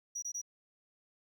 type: tone bursts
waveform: triangle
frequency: 5800 Hz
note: F#8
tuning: 35 cents flat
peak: -35 dBFS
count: 3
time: 0.15-0.416 s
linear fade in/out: 10 ms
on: 74 ms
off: 22 ms
effects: none